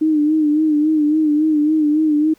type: tone with vibrato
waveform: sine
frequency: 305.2 Hz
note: D#4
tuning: 33 cents flat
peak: -12 dBFS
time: 0.01-2.34 s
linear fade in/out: 10 ms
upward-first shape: sine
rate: 3.6 Hz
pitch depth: 57 cents each way
effects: pink hiss -55 dBFS RMS until 2.38 s